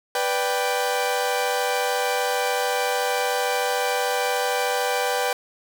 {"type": "chord", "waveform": "sawtooth", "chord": "G major", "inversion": "first", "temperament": "equal", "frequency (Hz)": [493.9, 587.3, 784], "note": ["B4", "D5", "G5"], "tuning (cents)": [0, 0, 0], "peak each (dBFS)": [-21, -25, -21], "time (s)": [0.15, 5.33], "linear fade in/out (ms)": 2, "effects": []}